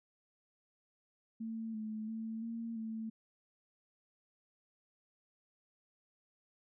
sine tone with pitch steps, 224.4 / 216.8 / 223.1 / 229.5 / 222.3 Hz, A3 / A3 / A3 / A#3 / A3, +34 / -25 / +24 / -27 / +18 cents, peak -38 dBFS, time 1.4-3.1 s, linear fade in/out 10 ms, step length 340 ms, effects none

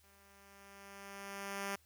5% pulse tone with level ramp, 198.2 Hz, G3, 19 cents sharp, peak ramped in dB -55 to -25 dBFS, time 0.03-1.76 s, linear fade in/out 10 ms, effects added 78 Hz sine -70 dBFS peak until 1.85 s + white hiss -70 dBFS RMS until 1.85 s

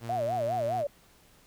sawtooth tone, 116.6 Hz, A#2, 1 cent sharp, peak -33 dBFS, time 0-0.85 s, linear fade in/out 50 ms
sine tone with vibrato, 654 Hz, E5, 14 cents flat, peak -27 dBFS, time 0.09-0.87 s, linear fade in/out 5 ms, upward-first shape sine, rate 4.9 Hz, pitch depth 240 cents each way
effects pink hiss -60 dBFS RMS until 1.46 s

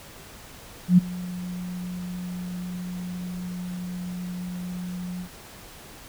sine tone with ADSR envelope, 179.6 Hz, F3, 49 cents sharp, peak -9 dBFS, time 0.88-5.29 s, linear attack 99 ms, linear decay 15 ms, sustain -21 dB, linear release 81 ms, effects pink hiss -45 dBFS RMS until 6.08 s

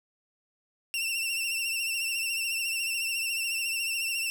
sawtooth tone with vibrato, 2712 Hz, E7, 49 cents sharp, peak -25 dBFS, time 0.94-4.3 s, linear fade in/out 0 ms, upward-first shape triangle, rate 14 Hz, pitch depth 63 cents each way, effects none

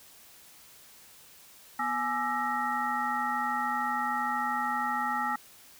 sine tone cluster, 245.2 / 840 / 1196 / 1329 / 1883 Hz, B3 / G#5 / D6 / E6 / A#6, -12 / +19 / +31 / +14 / +17 cents, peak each -39 / -31 / -38 / -32 / -35 dBFS, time 1.79-5.36 s, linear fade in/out 5 ms, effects white hiss -54 dBFS RMS until 5.79 s

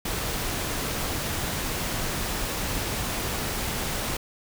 pink noise, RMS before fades -29 dBFS, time 0.05-4.17 s, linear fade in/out 5 ms, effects none

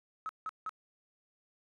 triangle tone bursts, 1286 Hz, E6, 43 cents flat, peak -31 dBFS, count 3, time 0.26-0.693 s, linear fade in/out 0 ms, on 31 ms, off 170 ms, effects tanh soft clip ceiling -33 dBFS + resampled to 24000 Hz

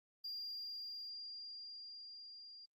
sine tone with level ramp, 4792 Hz, D8, 34 cents sharp, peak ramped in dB -40 to -53 dBFS, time 0.24-2.66 s, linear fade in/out 10 ms, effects tanh soft clip ceiling -40 dBFS + Opus 32 kbps

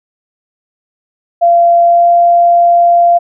sine tone with pitch glide, 687 to 691.4 Hz, F5 to F5, -29 to -18 cents, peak -4 dBFS, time 1.41-3.19 s, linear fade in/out 20 ms, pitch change +11 cents, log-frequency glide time 1.83-2.08 s, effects none

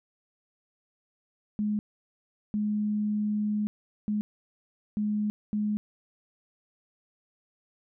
sine tone bursts at uneven times, 210 Hz, G#3, 19 cents sharp, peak -25 dBFS, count 5, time 1.59-1.79 / 2.54-3.67 / 4.08-4.21 / 4.97-5.3 / 5.53-5.77 s, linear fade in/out 0 ms, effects none

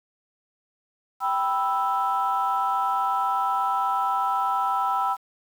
sine chord, E minor, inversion first, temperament equal, 784 / 987.8 / 1318.5 Hz, G5 / B5 / E6, 0 / 0 / 0 cents, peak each -25 dBFS, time 1.2-5.17 s, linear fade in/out 50 ms, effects tanh soft clip ceiling -14 dBFS + 8-bit

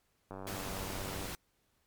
click train, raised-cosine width 1 ms, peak -30 dBFS, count 92, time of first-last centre 0.31-1.256 s, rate 96.2 Hz
pink noise, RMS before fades -41 dBFS, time 0.47-1.35 s, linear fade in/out 0 ms
effects pink hiss -75 dBFS RMS until 1.86 s + MP3 96 kbps

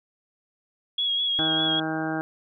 sine tone with vibrato, 3322 Hz, G#7, in tune, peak -22 dBFS, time 0.98-1.8 s, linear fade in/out 5 ms, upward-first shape sine, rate 5 Hz, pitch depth 29 cents each way
harmonic tone, 158.7 Hz, D#3, 35 cents sharp, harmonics 1 / 2 / 3 / 4 / 5 / 6 / 7 / 8 / 9 / 10, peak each -35 / -28 / -39 / -35 / -33 / -45 / -43 / -43 / -37 / -35 dBFS, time 1.39-2.21 s, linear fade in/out 0 ms
effects none

